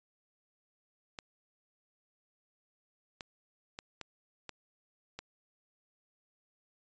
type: clicks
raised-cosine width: 0.2 ms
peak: -24 dBFS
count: 6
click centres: 1.188 / 3.208 / 3.789 / 4.013 / 4.493 / 5.19 s
effects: resampled to 16000 Hz